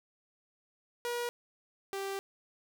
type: tone pair in turn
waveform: sawtooth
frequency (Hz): 480 / 391.8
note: B4 / G4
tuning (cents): -49 / -1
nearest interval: major third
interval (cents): 352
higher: first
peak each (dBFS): -29 / -31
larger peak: first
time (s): 1.05-1.29 / 1.93-2.19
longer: second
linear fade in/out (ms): 0
effects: none